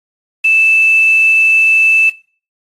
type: tone with quantisation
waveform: sine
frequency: 2637 Hz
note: E7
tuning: in tune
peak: -7 dBFS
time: 0.44-2.1 s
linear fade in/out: 10 ms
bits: 5
effects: noise-tail reverb RT60 0.4 s tail -20 dB re dry + AAC 32 kbps